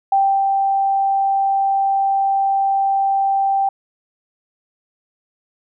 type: tone with ADSR envelope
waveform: sine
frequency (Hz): 784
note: G5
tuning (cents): 0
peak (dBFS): -11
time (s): 0.12-3.69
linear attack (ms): 4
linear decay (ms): 300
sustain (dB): -3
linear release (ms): 4
effects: none